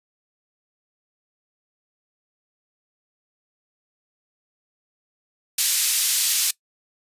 white band-pass noise, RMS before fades -21 dBFS, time 5.58-6.51 s, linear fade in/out 5 ms, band 3100 to 12000 Hz, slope 12 dB/octave, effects noise-tail reverb RT60 0.1 s tail -21 dB re dry + resampled to 32000 Hz

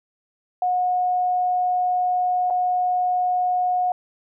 sine tone with dropouts, 726 Hz, F#5, 33 cents flat, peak -18 dBFS, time 0.62-3.92 s, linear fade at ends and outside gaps 2 ms, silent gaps 2.501-2.506 s, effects none

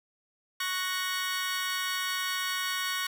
20% pulse chord, F# major, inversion second, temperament equal, 1108.7 / 1480 / 1864.7 Hz, C#6 / F#6 / A#6, 0 / 0 / 0 cents, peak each -29 dBFS, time 0.6-3.07 s, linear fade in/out 5 ms, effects none

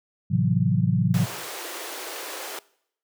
sine chord, F# half-diminished seventh, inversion first, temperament just, 111 / 133.2 / 166.5 / 185 Hz, A2 / C3 / E3 / F#3, +16 / +31 / +18 / 0 cents, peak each -24 dBFS, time 0.3-1.26 s, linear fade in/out 20 ms
pink high-pass noise, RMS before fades -35 dBFS, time 1.14-2.59 s, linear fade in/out 2 ms, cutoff 330 Hz, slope 48 dB/octave
effects noise-tail reverb RT60 0.7 s tail -22 dB re dry

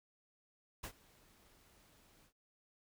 pink noise with ADSR envelope, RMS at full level -44 dBFS, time 0.83-2.33 s, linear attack 11 ms, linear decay 78 ms, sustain -23 dB, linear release 83 ms, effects none

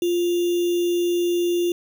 sine tone with sample-and-hold, 349.2 Hz, F4, in tune, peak -18 dBFS, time 0.02-1.72 s, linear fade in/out 2 ms, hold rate 3150 Hz, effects none

